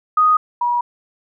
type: tone pair in turn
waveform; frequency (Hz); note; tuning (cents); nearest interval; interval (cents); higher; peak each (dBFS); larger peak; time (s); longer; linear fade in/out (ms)
sine; 1244.5 / 963.1; D#6 / B5; 0 / -44; major third; 444; first; -10 / -15; first; 0.17-0.37 / 0.61-0.81; neither; 5
effects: none